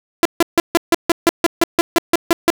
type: tone bursts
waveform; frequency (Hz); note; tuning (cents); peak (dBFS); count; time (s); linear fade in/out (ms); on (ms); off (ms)
sawtooth; 338.4; E4; +45; -5; 14; 0.23-2.502; 0; 23; 150
effects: none